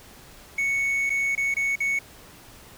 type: tone with dropouts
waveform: triangle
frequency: 2217 Hz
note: C#7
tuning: in tune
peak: -20 dBFS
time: 0.58-1.99 s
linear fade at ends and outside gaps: 5 ms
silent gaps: 1.096-1.102 / 1.352-1.376 / 1.542-1.566 / 1.757-1.803 s
effects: pink hiss -48 dBFS RMS until 2.77 s